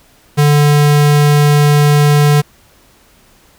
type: tone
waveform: square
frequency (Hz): 146.83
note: D3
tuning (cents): 0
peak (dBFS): -7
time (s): 0.37-2.42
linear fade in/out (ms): 20
effects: pink hiss -48 dBFS RMS until 3.58 s